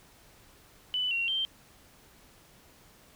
sine tone with pitch steps, 2992 / 2746 / 3141 Hz, F#7 / F7 / G7, +19 / -30 / +3 cents, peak -27 dBFS, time 0.94-1.45 s, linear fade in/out 0 ms, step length 170 ms, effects pink hiss -58 dBFS RMS until 3.15 s

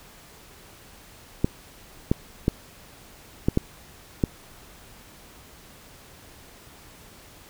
clicks, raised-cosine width 3 ms, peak -6 dBFS, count 6, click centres 1.445 / 2.115 / 2.481 / 3.485 / 3.574 / 4.238 s, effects pink hiss -49 dBFS RMS until 7.49 s

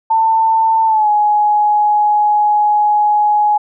sine tone with pitch glide, 893 to 838 Hz, A5 to G#5, +25 to +15 cents, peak -9 dBFS, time 0.1-3.58 s, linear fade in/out 10 ms, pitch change -110 cents, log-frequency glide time 0.86-1.09 s, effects none

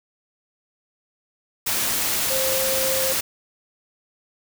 sine tone in noise, 528 Hz, C5, 16 cents sharp, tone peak -24 dBFS, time 2.3-3.13 s, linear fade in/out 10 ms, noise white, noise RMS -23 dBFS, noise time 1.66-3.21 s, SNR -4 dB, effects none

